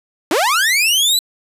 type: linear sweep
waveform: sawtooth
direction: up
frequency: 268.7 to 4050 Hz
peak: -9 dBFS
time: 0.31-1.19 s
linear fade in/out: 2 ms
effects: resampled to 32000 Hz